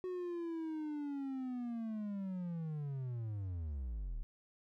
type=linear sweep; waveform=triangle; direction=down; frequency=370 to 32.9 Hz; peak=-36 dBFS; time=0.04-4.23 s; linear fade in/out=0 ms; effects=none